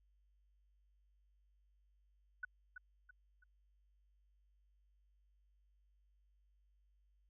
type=tone with echo; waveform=sine; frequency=1488 Hz; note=F#6; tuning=9 cents sharp; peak=-39 dBFS; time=2.43-2.45 s; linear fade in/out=5 ms; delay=330 ms; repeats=3; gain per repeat=-8 dB; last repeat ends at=3.44 s; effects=added 50 Hz sine -70 dBFS peak until 7.29 s